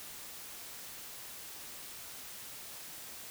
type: silence
effects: white hiss -47 dBFS RMS until 3.3 s